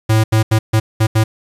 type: tone bursts at uneven times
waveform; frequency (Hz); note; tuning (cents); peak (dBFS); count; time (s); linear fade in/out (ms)
square; 110; A2; 0; -10; 6; 0.09-0.24 / 0.32-0.43 / 0.51-0.59 / 0.73-0.8 / 1-1.07 / 1.15-1.24; 10
effects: resampled to 32000 Hz + 7-bit